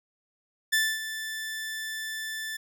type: tone with ADSR envelope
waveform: sawtooth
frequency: 1760 Hz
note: A6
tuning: in tune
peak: -17 dBFS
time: 0.72-2.57 s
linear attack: 15 ms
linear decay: 250 ms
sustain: -12 dB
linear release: 8 ms
effects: none